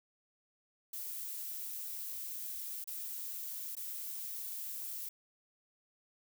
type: noise with dropouts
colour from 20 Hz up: violet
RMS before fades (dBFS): -42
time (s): 0.93-5.09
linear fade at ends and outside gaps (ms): 5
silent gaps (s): 2.842-2.874 / 3.753-3.766
effects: none